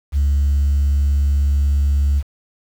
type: tone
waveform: sine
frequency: 70.9 Hz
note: C#2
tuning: 40 cents sharp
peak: -11 dBFS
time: 0.12-2.23 s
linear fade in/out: 50 ms
effects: tanh soft clip ceiling -11 dBFS + 7-bit